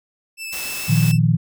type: tone with vibrato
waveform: sawtooth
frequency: 2637 Hz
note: E7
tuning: in tune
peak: -25 dBFS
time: 0.37-1.19 s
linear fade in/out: 50 ms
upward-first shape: sine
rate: 6.8 Hz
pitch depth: 12 cents each way
type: noise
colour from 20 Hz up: white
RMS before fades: -30 dBFS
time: 0.52-1.12 s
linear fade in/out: 10 ms
type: chord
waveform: sine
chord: Bb suspended fourth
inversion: none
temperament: equal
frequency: 116.54 / 155.56 / 174.61 Hz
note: Bb2 / Eb3 / F3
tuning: 0 / 0 / 0 cents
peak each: -17 / -16 / -20 dBFS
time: 0.88-1.37 s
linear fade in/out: 20 ms
effects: none